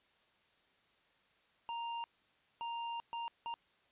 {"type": "tone bursts at uneven times", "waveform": "square", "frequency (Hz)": 932.3, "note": "A#5", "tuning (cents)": 0, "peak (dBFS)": -39, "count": 4, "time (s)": [[1.69, 2.04], [2.61, 3], [3.13, 3.28], [3.46, 3.54]], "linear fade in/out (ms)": 0, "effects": ["white hiss -71 dBFS RMS until 3.91 s", "resampled to 8000 Hz"]}